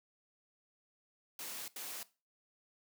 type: noise bursts at uneven times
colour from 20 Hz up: white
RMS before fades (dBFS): -44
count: 2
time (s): 1.39-1.68 / 1.76-2.03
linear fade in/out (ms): 2
effects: noise-tail reverb RT60 0.3 s tail -18 dB re dry + high-pass 200 Hz 12 dB/octave